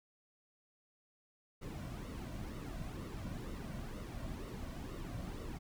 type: noise with flanger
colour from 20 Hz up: brown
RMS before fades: -44 dBFS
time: 1.61-5.59 s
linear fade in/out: 20 ms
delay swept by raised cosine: 1.2 to 2.4 ms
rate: 2.1 Hz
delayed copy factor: -0.6
effects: none